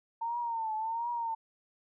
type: tone with vibrato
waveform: sine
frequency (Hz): 910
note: A#5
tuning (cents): -42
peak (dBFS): -31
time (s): 0.21-1.35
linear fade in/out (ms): 10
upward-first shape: triangle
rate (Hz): 1.4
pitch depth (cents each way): 96
effects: none